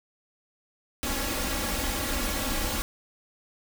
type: noise with comb filter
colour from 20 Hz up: pink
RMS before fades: -29 dBFS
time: 1.03-2.82 s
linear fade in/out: 0 ms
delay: 3.6 ms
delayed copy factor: +0.9
effects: none